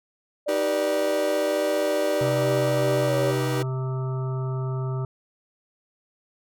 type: tone with pitch glide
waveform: sine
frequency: 587.3 to 562.7 Hz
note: D5 to C#5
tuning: 0 to +26 cents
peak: -23 dBFS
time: 0.46-3.32 s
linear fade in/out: 20 ms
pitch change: -74 cents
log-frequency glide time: 3.06-3.13 s
type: chord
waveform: 40% pulse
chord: Eb augmented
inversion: none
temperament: just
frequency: 311.1 / 388.9 / 486.1 Hz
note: Eb4 / G4 / B4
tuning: 0 / -14 / -28 cents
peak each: -29 / -28 / -29 dBFS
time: 0.48-3.63 s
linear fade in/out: 10 ms
type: harmonic tone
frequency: 130.5 Hz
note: C3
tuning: 4 cents flat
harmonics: 1 / 3 / 5 / 7 / 9 / 10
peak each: -25 / -35 / -41 / -43 / -43 / -43 dBFS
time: 2.21-5.05 s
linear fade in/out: 2 ms
effects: none